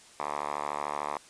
5% pulse tone with band-pass filter, 73.42 Hz, D2, in tune, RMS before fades -34 dBFS, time 0.2-1.18 s, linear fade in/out 0 ms, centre 1100 Hz, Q 2.9, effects white hiss -54 dBFS RMS until 1.29 s + resampled to 22050 Hz

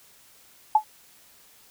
sine tone with exponential decay, 858 Hz, A5, 44 cents flat, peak -10 dBFS, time 0.75-0.84 s, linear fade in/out 5 ms, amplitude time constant 18 ms, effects white hiss -55 dBFS RMS until 1.7 s

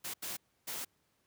white noise bursts at uneven times, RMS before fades -40 dBFS, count 3, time 0.04-0.14 / 0.22-0.37 / 0.67-0.85 s, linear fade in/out 10 ms, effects pink hiss -75 dBFS RMS until 1.26 s + high-pass 80 Hz 12 dB/octave

